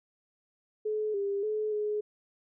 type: tone with pitch steps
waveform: sine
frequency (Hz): 428.1 / 399.7 / 428.2 / 420.7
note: A4 / G4 / A4 / G#4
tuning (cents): -47 / +34 / -47 / +22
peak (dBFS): -28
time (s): 0.85-2.01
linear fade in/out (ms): 10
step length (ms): 290
effects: none